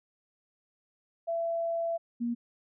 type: tone pair in turn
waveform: sine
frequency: 670 / 236.9 Hz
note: E5 / A#3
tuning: +28 / +28 cents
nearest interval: octave + tritone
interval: 1800 cents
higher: first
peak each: -28 dBFS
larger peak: neither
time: 1.27-1.98 / 2.2-2.35 s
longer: first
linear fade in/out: 20 ms
effects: none